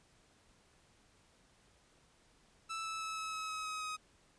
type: tone with pitch steps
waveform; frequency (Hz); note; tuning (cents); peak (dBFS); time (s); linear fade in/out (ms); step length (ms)
sawtooth; 1318.5 / 1310.1 / 1301.9 / 1293.6 / 1285.4 / 1277.3 / 1269.2 / 1261.1; E6 / E6 / E6 / E6 / E6 / D#6 / D#6 / D#6; 0 / -11 / -22 / -33 / -44 / +45 / +34 / +23; -35; 2.69-3.97; 20; 160
effects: pink hiss -68 dBFS RMS until 4.38 s + resampled to 22050 Hz